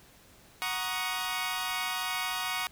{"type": "chord", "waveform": "15% pulse", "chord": "D# minor seventh", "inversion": "first", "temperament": "equal with one note detuned", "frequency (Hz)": [740, 944.3, 1108.7, 1244.5], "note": ["F#5", "A#5", "C#6", "D#6"], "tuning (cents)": [0, 22, 0, 0], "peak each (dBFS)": -30, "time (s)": [0.62, 2.67], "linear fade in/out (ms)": 0, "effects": ["pink hiss -57 dBFS RMS until 2.71 s"]}